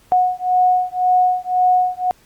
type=beating tone pair; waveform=sine; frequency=730 / 731.9 Hz; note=F#5 / F#5; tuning=-24 / -19 cents; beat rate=1.9 Hz; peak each=-16 dBFS; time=0.12-2.11 s; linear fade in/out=0 ms; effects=pink hiss -53 dBFS RMS until 2.25 s + Opus 48 kbps